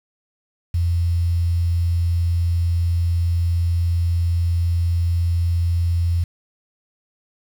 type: tone with quantisation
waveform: sine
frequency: 85.7 Hz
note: F2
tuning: 32 cents flat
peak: -16 dBFS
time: 0.74-6.24 s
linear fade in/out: 5 ms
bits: 7
effects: none